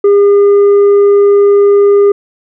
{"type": "tone with tanh clipping", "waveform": "triangle", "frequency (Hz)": 404.4, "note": "G#4", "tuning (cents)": -46, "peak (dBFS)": -4, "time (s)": [0.04, 2.12], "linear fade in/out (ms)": 5, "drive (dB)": 8, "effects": []}